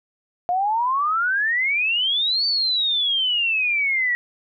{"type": "exponential two-way sweep", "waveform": "sine", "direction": "up then down", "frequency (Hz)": [698.5, 4585, 1912], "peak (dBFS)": -18, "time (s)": [0.49, 4.15], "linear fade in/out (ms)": 0, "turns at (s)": 2.46, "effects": []}